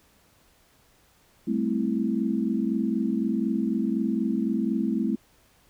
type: chord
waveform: sine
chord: A minor seventh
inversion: third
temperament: equal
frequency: 196 / 220 / 261.6 / 329.6 Hz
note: G3 / A3 / C4 / E4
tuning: 0 / 0 / 0 / 0 cents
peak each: -30 / -26 / -29 / -30 dBFS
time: 1.47-5.16 s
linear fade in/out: 10 ms
effects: pink hiss -61 dBFS RMS until 5.69 s